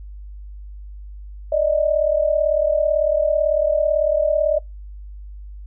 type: tone pair together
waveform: sine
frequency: 587 / 625 Hz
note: D5 / D#5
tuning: -1 / +8 cents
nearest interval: minor second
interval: 109 cents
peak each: -18 dBFS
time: 1.52-4.59 s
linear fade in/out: 5 ms
effects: noise-tail reverb RT60 0.2 s tail -26 dB re dry + added 50 Hz sine -33 dBFS peak until 5.66 s